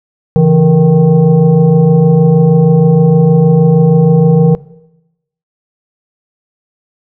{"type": "tone with frequency modulation", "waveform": "sine", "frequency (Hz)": 166.2, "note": "E3", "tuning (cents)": 15, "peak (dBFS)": -4, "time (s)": [0.36, 4.55], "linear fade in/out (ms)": 0, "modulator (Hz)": 306, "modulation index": 1, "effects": ["noise-tail reverb RT60 0.9 s tail -20 dB re dry"]}